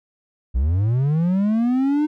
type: linear sweep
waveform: triangle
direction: up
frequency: 56.2 to 307.6 Hz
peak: -14 dBFS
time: 0.54-2.07 s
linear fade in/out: 20 ms
effects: none